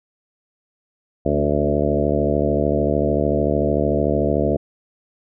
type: harmonic tone with a mistuned harmonic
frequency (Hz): 73.42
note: D2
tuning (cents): 0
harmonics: 1 / 2 / 3 / 4 / 5 / 6 / 7 / 8 / 9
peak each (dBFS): -25 / -25 / -25 / -25 / -25 / -25 / -25 / -25 / -25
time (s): 1.25-4.57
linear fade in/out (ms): 10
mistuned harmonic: 4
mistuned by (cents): -21
effects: none